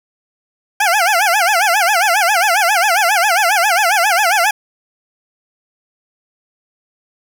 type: tone with vibrato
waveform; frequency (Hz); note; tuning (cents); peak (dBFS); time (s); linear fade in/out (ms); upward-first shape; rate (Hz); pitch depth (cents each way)
20% pulse; 762; G5; -49; -6; 0.8-4.51; 5; sine; 7.4; 220
effects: none